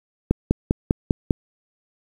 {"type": "click train", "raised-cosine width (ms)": 3, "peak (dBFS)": -3, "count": 6, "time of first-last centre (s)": [0.31, 1.308], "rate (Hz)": 5.01, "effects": ["7-bit"]}